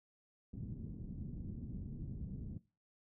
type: low-pass noise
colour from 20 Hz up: white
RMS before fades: -45 dBFS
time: 0.53-2.58 s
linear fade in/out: 2 ms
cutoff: 220 Hz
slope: 24 dB/octave
effects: noise-tail reverb RT60 0.3 s tail -18 dB re dry